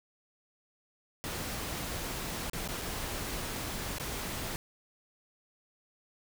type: noise with dropouts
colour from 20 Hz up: pink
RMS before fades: -37 dBFS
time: 1.24-4.56 s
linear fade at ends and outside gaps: 0 ms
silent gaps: 2.498-2.533 / 2.677-2.687 / 2.815-2.819 / 3.983-3.999 s
effects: none